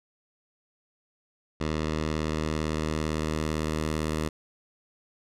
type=tone with low-pass filter sweep; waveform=10% pulse; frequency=77.78 Hz; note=D#2; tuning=in tune; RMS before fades=-29 dBFS; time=1.6-4.29 s; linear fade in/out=10 ms; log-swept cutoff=5500 to 11000 Hz; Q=0.8; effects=none